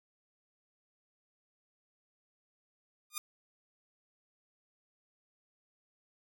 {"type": "tone with exponential growth", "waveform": "5% pulse", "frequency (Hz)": 1217, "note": "D#6", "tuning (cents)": -39, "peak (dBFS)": -19, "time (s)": [3.1, 3.18], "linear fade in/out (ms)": 2, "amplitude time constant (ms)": 16, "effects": []}